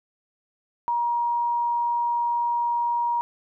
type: tone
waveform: sine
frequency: 949 Hz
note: A#5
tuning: 31 cents sharp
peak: -21 dBFS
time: 0.88-3.21 s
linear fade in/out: 0 ms
effects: none